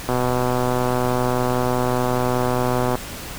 click train, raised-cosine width 1 ms, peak -7 dBFS, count 359, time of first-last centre 0.09-2.954 s, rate 125 Hz, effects pink hiss -33 dBFS RMS until 3.38 s

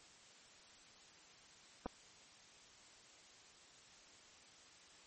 clicks, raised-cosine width 1 ms, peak -28 dBFS, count 2, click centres 1.859 / 1.863 s, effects white hiss -62 dBFS RMS until 5.06 s + MP3 32 kbps

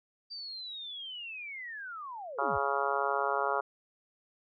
sine linear sweep, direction down, 4699 to 34.84 Hz, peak -39 dBFS, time 0.3-2.59 s, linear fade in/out 20 ms
harmonic tone, 139.3 Hz, C#3, 9 cents sharp, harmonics 3 / 4 / 5 / 6 / 7 / 8 / 9 / 10, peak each -36 / -36 / -36 / -36 / -36 / -36 / -36 / -36 dBFS, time 2.38-3.61 s, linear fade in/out 10 ms
effects none

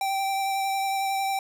square tone with vibrato, 780 Hz, G5, 9 cents flat, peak -25 dBFS, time 0.01-1.39 s, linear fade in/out 2 ms, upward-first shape sine, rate 11 Hz, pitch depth 14 cents each way, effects none

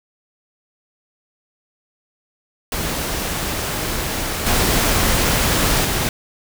pink noise with level steps, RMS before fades -23 / -17 / -20 dBFS, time 2.72-6.09 s, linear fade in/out 2 ms, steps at 4.46 / 5.84 s, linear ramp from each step 10 ms, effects none

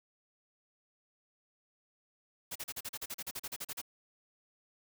white noise bursts, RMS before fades -40 dBFS, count 16, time 2.51-3.816 s, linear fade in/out 10 ms, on 46 ms, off 38 ms, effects none

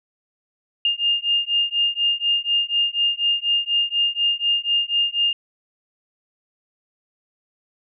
sine beating tone pair, 2817 / 2821.1 Hz, F7 / F7, +14 / +17 cents, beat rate 4.1 Hz, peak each -21 dBFS, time 0.85-5.33 s, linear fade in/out 2 ms, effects none

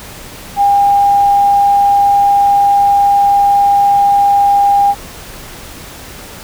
sine tone, 805 Hz, G5, 46 cents sharp, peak -6 dBFS, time 0.56-4.95 s, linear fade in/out 50 ms, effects pink hiss -31 dBFS RMS until 6.43 s

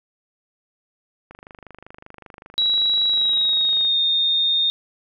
click train, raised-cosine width 0.5 ms, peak -25 dBFS, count 65, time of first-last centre 1.31-3.85 s, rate 25.2 Hz
sine tone with pitch glide, 3886 to 3668 Hz, B7 to A#7, -29 to -29 cents, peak -16 dBFS, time 2.58-4.7 s, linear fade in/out 0 ms, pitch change -100 cents, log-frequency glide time 3.09-3.98 s
effects none

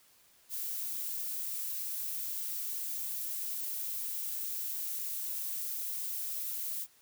violet noise, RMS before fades -37 dBFS, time 0.49-6.87 s, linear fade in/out 50 ms, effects white hiss -64 dBFS RMS until 7.01 s

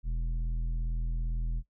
triangle tone with tanh clipping, 41.16 Hz, E1, 2 cents flat, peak -30 dBFS, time 0.03-1.63 s, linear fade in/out 50 ms, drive 13 dB, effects noise-tail reverb RT60 0.1 s tail -18 dB re dry

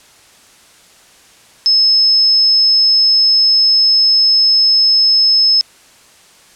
sine tone, 5200 Hz, E8, 24 cents flat, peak -7 dBFS, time 1.66-5.61 s, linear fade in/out 0 ms, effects white hiss -45 dBFS RMS until 6.55 s + low-pass 9000 Hz 12 dB/octave

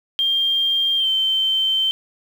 sine tone with pitch glide, 3193 to 3104 Hz, G7 to G7, +31 to -18 cents, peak -16 dBFS, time 0.19-1.91 s, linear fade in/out 0 ms, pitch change -49 cents, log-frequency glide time 0.97-1.08 s, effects 7-bit

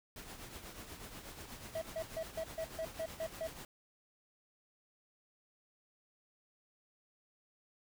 pink noise with tremolo, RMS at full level -47 dBFS, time 0.16-3.65 s, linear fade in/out 2 ms, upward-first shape triangle, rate 8.2 Hz, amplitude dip 60%
triangle tone bursts, 647 Hz, E5, 32 cents flat, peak -34 dBFS, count 9, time 1.75-3.473 s, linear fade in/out 5 ms, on 67 ms, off 140 ms
effects none

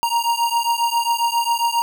square beating tone pair, 932.3 / 939.7 Hz, A#5 / A#5, 0 / +14 cents, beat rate 7.4 Hz, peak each -21 dBFS, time 0.03-1.82 s, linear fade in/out 0 ms, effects none

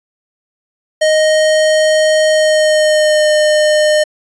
square tone with pitch glide, 622 to 608.8 Hz, D#5 to D#5, -1 to -38 cents, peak -9 dBFS, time 1.01-4.04 s, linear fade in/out 10 ms, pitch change -37 cents, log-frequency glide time 2.3-3.3 s, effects resampled to 22050 Hz

